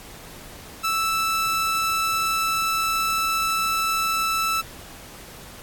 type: tone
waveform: sawtooth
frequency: 1318.5 Hz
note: E6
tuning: in tune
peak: -17 dBFS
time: 0.83-4.62 s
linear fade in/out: 20 ms
effects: pink hiss -42 dBFS RMS until 5.62 s + AAC 64 kbps